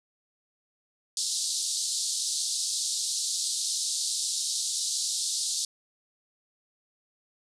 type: band-pass noise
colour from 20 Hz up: pink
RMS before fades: -30 dBFS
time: 1.17-5.65 s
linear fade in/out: 2 ms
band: 3900 to 9600 Hz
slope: 48 dB/octave
effects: none